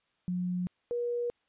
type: tone pair in turn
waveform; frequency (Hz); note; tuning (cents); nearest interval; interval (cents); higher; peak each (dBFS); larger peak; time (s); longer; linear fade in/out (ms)
sine; 179.7 / 479.7; F3 / A#4; +50 / +50; octave + perfect fourth; 1700; second; -29 / -29; neither; 0.28-0.67 / 0.91-1.3; neither; 0
effects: white hiss -74 dBFS RMS until 1.48 s + resampled to 8000 Hz

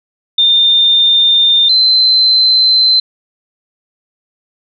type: tone pair in turn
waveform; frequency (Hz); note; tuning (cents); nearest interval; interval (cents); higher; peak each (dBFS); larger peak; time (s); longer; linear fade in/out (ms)
sine; 3614 / 4079; A7 / C8; +46 / -45; major second; 209; second; -6; neither; 0.38-1.69 / 1.69-3; neither; 5
effects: none

